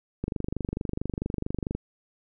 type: click train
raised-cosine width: 3 ms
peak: -16 dBFS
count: 38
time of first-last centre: 0.24-1.75 s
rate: 24.5 Hz
effects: none